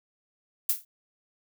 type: noise with exponential decay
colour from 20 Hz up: violet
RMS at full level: -20 dBFS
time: 0.69-0.85 s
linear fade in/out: 5 ms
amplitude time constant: 33 ms
effects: none